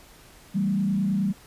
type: tone with frequency modulation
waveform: sine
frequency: 196 Hz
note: G3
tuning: in tune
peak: -21 dBFS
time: 0.54-1.33 s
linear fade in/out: 20 ms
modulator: 29.5 Hz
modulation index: 0.79
effects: pink hiss -51 dBFS RMS until 1.46 s + resampled to 32000 Hz